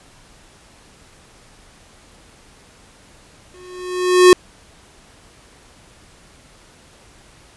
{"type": "tone with exponential growth", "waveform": "square", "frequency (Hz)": 363.4, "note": "F#4", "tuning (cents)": -31, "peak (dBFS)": -3, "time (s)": [3.54, 4.33], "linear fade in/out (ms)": 1, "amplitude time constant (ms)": 170, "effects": ["pink hiss -48 dBFS RMS until 7.56 s", "resampled to 24000 Hz"]}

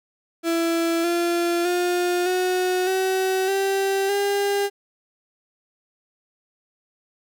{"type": "tone with pitch steps", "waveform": "35% pulse", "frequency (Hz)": [333.5, 344.1, 355, 366.2, 377.8, 389.8, 402.1], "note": ["E4", "F4", "F4", "F#4", "F#4", "G4", "G4"], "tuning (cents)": [20, -26, 28, -18, 36, -10, 44], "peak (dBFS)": -18, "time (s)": [0.43, 4.7], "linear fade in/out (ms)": 50, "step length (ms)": 610, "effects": []}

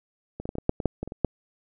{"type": "clicks", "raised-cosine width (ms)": 2, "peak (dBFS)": [-21, -19, -18, -20, -16, -6, -17, -7, -17, -23, -22, -7], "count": 12, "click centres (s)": [0.4, 0.455, 0.491, 0.554, 0.584, 0.694, 0.802, 0.857, 1.03, 1.076, 1.121, 1.247], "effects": []}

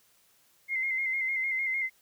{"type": "tone with vibrato", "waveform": "sine", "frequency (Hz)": 2100, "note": "C7", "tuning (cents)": 6, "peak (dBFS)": -27, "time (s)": [0.68, 1.9], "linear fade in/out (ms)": 50, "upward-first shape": "square", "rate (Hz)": 6.6, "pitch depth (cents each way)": 33, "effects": ["white hiss -65 dBFS RMS until 2.01 s"]}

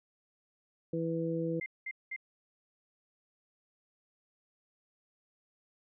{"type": "harmonic tone", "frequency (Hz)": 164.9, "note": "E3", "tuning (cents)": 1, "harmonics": [1, 2, 3], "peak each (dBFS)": [-35, -35, -35], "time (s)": [0.93, 1.6], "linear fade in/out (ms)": 5}
{"type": "tone bursts", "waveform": "sine", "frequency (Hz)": 2093, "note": "C7", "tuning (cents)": 0, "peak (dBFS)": -36, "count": 3, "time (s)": [1.61, 2.163], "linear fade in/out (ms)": 5, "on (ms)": 51, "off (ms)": 200}
{"effects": []}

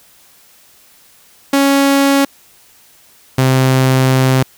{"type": "tone pair in turn", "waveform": "sawtooth", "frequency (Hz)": [277.2, 130.82], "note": ["C#4", "C3"], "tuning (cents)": [0, 0], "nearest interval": "octave + minor second", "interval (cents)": 1300, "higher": "first", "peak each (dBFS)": -5, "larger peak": "neither", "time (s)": [[1.53, 2.25], [3.38, 4.43]], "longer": "second", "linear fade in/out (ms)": 5, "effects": ["white hiss -47 dBFS RMS until 4.57 s"]}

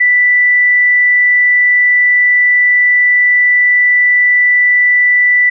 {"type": "tone", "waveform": "sine", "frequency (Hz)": 1975.5, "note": "B6", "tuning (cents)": 0, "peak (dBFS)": -6, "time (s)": [0, 5.5], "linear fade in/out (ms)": 10, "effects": []}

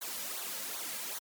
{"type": "noise with flanger", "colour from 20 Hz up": "white", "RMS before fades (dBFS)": -39, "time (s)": [0.01, 1.19], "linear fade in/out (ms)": 10, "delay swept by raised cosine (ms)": [0.38, 2.78], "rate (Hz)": 2.6, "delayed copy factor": -0.75, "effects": ["high-pass 200 Hz 12 dB/octave", "MP3 96 kbps"]}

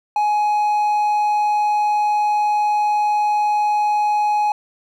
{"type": "tone", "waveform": "triangle", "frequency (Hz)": 838, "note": "G#5", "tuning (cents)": 15, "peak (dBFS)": -13, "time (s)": [0.16, 4.52], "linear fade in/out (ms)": 2, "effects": []}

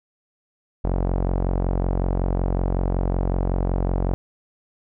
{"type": "tone with low-pass filter", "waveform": "sawtooth", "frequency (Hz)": 45.37, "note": "F#1", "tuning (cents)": -33, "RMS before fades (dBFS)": -22, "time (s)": [0.84, 4.14], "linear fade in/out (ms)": 0, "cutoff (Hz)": 730, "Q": 1.4, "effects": []}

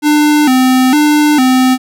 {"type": "tone with vibrato", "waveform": "square", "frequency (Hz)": 277.2, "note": "C#4", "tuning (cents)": 0, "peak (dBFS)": -7, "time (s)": [0.02, 1.78], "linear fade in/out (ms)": 50, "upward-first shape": "square", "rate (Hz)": 1.1, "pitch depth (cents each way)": 130, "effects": []}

